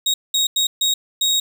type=tone bursts at uneven times; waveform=30% pulse; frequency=3772 Hz; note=A#7; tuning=20 cents sharp; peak=-13 dBFS; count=5; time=0.06-0.14 / 0.34-0.47 / 0.56-0.67 / 0.81-0.94 / 1.21-1.4 s; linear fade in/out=5 ms; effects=none